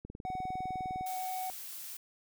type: click train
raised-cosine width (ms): 3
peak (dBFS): -31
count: 20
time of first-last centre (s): 0.05-1.01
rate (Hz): 19.8
type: tone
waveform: triangle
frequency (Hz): 746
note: F#5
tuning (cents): +14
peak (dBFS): -33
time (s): 0.25-1.5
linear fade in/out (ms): 0
type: noise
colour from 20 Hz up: blue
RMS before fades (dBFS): -44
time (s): 1.06-1.97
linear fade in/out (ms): 5
effects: none